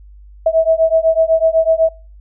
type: beating tone pair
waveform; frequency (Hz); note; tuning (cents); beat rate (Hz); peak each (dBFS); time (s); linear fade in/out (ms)
sine; 644 / 652; E5 / E5; -41 / -19; 8; -13; 0.46-1.89; 5
effects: noise-tail reverb RT60 0.4 s tail -26 dB re dry + added 50 Hz sine -37 dBFS peak until 2.2 s